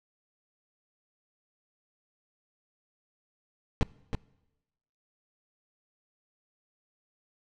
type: noise with echo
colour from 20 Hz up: brown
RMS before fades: -22 dBFS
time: 3.81-3.83 s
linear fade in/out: 0 ms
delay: 320 ms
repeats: 1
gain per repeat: -7 dB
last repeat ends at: 4.15 s
effects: noise-tail reverb RT60 1.0 s tail -23 dB re dry + low-pass 5000 Hz 12 dB/octave